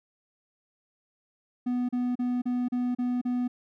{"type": "tone bursts", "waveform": "triangle", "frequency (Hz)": 246.9, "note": "B3", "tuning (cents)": 0, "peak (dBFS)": -23, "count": 7, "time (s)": [1.66, 3.48], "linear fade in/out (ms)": 10, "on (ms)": 230, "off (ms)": 35, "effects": []}